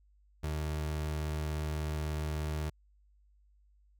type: tone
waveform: 30% pulse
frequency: 76.5 Hz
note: D#2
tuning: 29 cents flat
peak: -30 dBFS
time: 0.43-2.7 s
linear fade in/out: 10 ms
effects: added 50 Hz sine -62 dBFS peak until 3.99 s